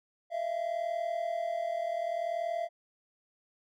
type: tone pair together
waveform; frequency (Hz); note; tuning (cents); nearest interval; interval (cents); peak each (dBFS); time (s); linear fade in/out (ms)
triangle; 641.4 / 682; E5 / F5; -48 / -41; minor second; 107; -34 / -30; 0.3-2.69; 50
effects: none